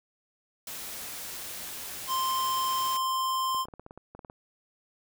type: noise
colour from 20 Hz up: white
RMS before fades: -39 dBFS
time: 0.67-2.97 s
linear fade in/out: 2 ms
type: tone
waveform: square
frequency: 1046.5 Hz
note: C6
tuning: in tune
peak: -27 dBFS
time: 2.07-3.66 s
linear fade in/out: 50 ms
type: clicks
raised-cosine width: 1 ms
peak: -31 dBFS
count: 12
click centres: 3.547 / 3.654 / 3.685 / 3.738 / 3.796 / 3.864 / 3.909 / 3.976 / 4.15 / 4.192 / 4.248 / 4.299 s
effects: none